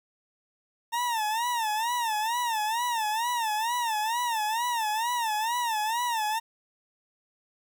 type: tone with vibrato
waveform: 40% pulse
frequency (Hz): 910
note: A#5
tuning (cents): -42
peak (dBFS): -25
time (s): 0.92-6.4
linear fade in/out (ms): 20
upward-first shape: sine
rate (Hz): 2.2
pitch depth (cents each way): 130
effects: 10-bit